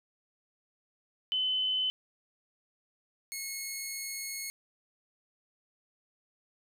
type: tone pair in turn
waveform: sine / 10% pulse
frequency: 3034 / 2179 Hz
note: F#7 / C#7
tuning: +43 / -30 cents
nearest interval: tritone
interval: 573 cents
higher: first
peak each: -27 dBFS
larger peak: neither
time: 1.32-1.9 / 3.32-4.5 s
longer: second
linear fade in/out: 0 ms
effects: none